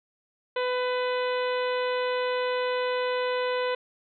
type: harmonic tone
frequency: 500 Hz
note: B4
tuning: 21 cents sharp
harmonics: 1 / 2 / 3 / 4 / 5 / 6 / 7 / 8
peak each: -26 / -32 / -36 / -38 / -40 / -42 / -43 / -44 dBFS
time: 0.56-3.75 s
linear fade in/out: 5 ms
effects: none